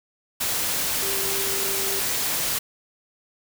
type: tone in noise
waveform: sine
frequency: 392 Hz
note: G4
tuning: in tune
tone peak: -32 dBFS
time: 1.02-2 s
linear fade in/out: 10 ms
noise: white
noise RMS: -25 dBFS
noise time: 0.4-2.59 s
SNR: -10 dB
effects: none